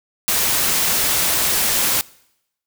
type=noise; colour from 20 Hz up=white; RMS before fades=-18 dBFS; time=0.28-2.01 s; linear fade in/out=0 ms; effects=noise-tail reverb RT60 0.8 s tail -23 dB re dry